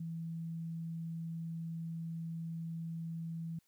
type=tone; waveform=sine; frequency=164.81 Hz; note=E3; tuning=in tune; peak=-38 dBFS; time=0-3.59 s; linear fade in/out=5 ms; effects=white hiss -75 dBFS RMS until 3.67 s